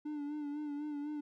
triangle tone with vibrato, 294.3 Hz, D4, 4 cents sharp, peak -35 dBFS, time 0.05-1.21 s, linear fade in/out 10 ms, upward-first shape sine, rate 4 Hz, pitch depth 45 cents each way, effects none

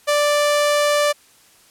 sawtooth tone, 587.3 Hz, D5, in tune, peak -11 dBFS, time 0.07-1.13 s, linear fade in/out 20 ms, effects white hiss -52 dBFS RMS until 1.7 s + low-pass 12000 Hz 12 dB/octave

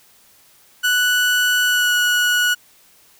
30% pulse tone with pitch glide, 1480 to 1463.8 Hz, F#6 to F#6, 0 to -19 cents, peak -12 dBFS, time 0.83-2.55 s, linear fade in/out 20 ms, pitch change -19 cents, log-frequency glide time 1.65-1.94 s, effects white hiss -52 dBFS RMS until 3.19 s

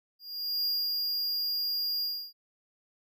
square tone with ADSR envelope, 4826 Hz, D8, 46 cents sharp, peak -27 dBFS, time 0.19-2.33 s, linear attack 460 ms, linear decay 230 ms, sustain -2 dB, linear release 300 ms, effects none

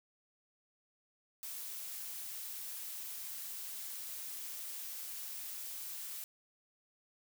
blue noise, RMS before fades -44 dBFS, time 1.43-6.24 s, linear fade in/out 0 ms, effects none

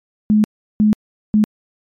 sine tone bursts at uneven times, 212.6 Hz, G#3, 41 cents sharp, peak -9 dBFS, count 3, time 0.3-0.44 / 0.8-0.93 / 1.34-1.44 s, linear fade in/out 0 ms, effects MP3 64 kbps

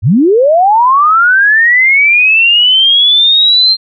sine linear sweep, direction up, 80.6 to 4186 Hz, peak -4 dBFS, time 0.02-3.77 s, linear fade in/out 50 ms, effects none

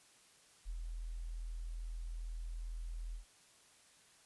sine tone with ADSR envelope, 41.2 Hz, E1, in tune, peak -38 dBFS, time 0.65-3.25 s, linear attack 40 ms, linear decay 49 ms, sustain -2 dB, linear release 110 ms, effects white hiss -65 dBFS RMS until 4.25 s + resampled to 24000 Hz

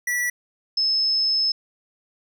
square / sine tone pair in turn, 1952 / 5211 Hz, B6 / E8, -21 / -21 cents, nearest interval octave + perfect fourth, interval 1700 cents, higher second, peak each -22 / -18 dBFS, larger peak second, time 0.07-0.3 / 0.77-1.52 s, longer second, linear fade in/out 5 ms, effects none

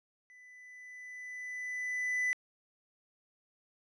triangle tone with level ramp, 1996 Hz, B6, 18 cents sharp, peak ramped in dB -53 to -26 dBFS, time 0.3-2.33 s, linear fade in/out 0 ms, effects resampled to 22050 Hz

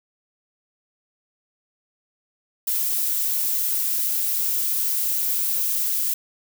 violet noise, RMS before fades -23 dBFS, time 2.67-6.14 s, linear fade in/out 5 ms, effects none

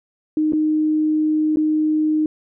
sine tone with dropouts, 308.6 Hz, D#4, 14 cents flat, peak -15 dBFS, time 0.37-2.26 s, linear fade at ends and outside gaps 2 ms, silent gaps 0.523-0.533 / 1.56-1.57 s, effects none

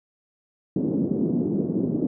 pink band-pass noise, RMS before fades -24 dBFS, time 0.76-2.07 s, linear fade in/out 5 ms, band 180 to 360 Hz, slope 24 dB/octave, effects none

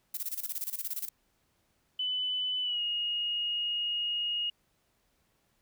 violet noise with tremolo, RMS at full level -34 dBFS, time 0.14-1.09 s, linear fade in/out 5 ms, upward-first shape square, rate 17 Hz, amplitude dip 80%
sine tone with pitch glide, 3003 to 2869 Hz, F#7 to F7, +25 to +46 cents, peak -29 dBFS, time 1.99-4.5 s, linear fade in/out 5 ms, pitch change -79 cents, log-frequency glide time 2.62-2.81 s
effects pink hiss -73 dBFS RMS until 5.61 s

